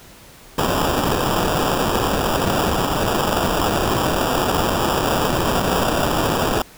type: noise with sample-and-hold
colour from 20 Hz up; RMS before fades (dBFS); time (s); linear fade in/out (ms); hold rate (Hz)
white; -19; 0.58-6.62; 2; 2100
effects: pink hiss -44 dBFS RMS until 6.77 s